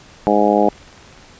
harmonic tone, 103.83 Hz, G#2, in tune, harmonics 2 / 3 / 4 / 5 / 6 / 7 / 8, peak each -19 / -19 / -19 / -19 / -19 / -19 / -19 dBFS, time 0.27-0.69 s, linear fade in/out 0 ms
click train, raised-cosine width 0.3 ms, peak -29 dBFS, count 16, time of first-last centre 0.48-1.226 s, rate 20.1 Hz
effects pink hiss -44 dBFS RMS until 1.39 s + resampled to 16000 Hz

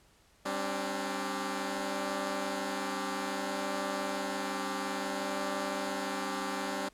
10% pulse chord, G suspended fourth, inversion none, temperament equal with one note detuned, 196 / 267.9 / 293.7 Hz, G3 / C4 / D4, 0 / +41 / 0 cents, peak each -29 dBFS, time 0.45-6.89 s, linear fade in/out 10 ms, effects pink hiss -64 dBFS RMS until 6.93 s + low-pass 11000 Hz 12 dB/octave

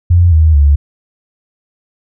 sine tone with pitch steps, 87.31 / 79.14 / 71.74 Hz, F2 / D#2 / D2, 0 / +30 / -40 cents, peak -4 dBFS, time 0.1-0.76 s, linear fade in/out 10 ms, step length 220 ms, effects none

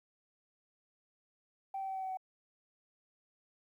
sine tone with pitch steps, 777 / 772.1 / 767.2 / 762.3 / 757.5 / 752.7 Hz, G5 / G5 / G5 / G5 / F#5 / F#5, -16 / -26 / -37 / -49 / +40 / +29 cents, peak -35 dBFS, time 1.74-2.172 s, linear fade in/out 5 ms, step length 72 ms, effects tanh soft clip ceiling -32 dBFS + 12-bit

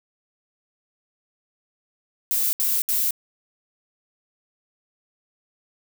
violet noise bursts, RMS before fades -22 dBFS, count 3, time 2.31-3.108 s, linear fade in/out 0 ms, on 220 ms, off 69 ms, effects none

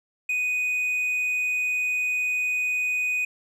triangle tone, 2489 Hz, D#7, in tune, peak -21 dBFS, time 0.29-3.25 s, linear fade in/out 5 ms, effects resampled to 32000 Hz

